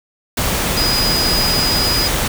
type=tone in noise; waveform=sine; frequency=4945 Hz; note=D#8; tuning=12 cents flat; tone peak=-16 dBFS; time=0.77-2.08 s; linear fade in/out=5 ms; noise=pink; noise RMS=-18 dBFS; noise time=0.37-2.28 s; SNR=-1 dB; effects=none